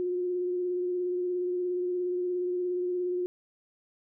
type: tone with vibrato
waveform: sine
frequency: 358.9 Hz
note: F4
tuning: 47 cents sharp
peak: -27 dBFS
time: 0-3.26 s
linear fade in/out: 0 ms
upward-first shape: sine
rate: 17 Hz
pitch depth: 20 cents each way
effects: none